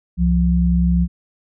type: tone pair together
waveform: sine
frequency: 65.9 / 174.61 Hz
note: C2 / F3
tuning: +13 / 0 cents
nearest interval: octave + perfect fourth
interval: 1687 cents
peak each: -16 / -15 dBFS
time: 0.17-1.08 s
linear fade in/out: 50 ms
effects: none